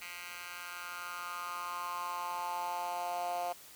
10% pulse tone with high-pass filter sweep, 176 Hz, F3, 14 cents sharp, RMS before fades -39 dBFS, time 0.01-3.53 s, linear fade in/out 10 ms, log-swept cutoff 1900 to 660 Hz, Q 4.7, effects white hiss -54 dBFS RMS until 3.75 s

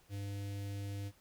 square tone with notch filter, 100.1 Hz, G2, 37 cents sharp, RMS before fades -41 dBFS, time 0.09-1.12 s, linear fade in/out 50 ms, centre 1100 Hz, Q 0.71, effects pink hiss -67 dBFS RMS until 1.2 s

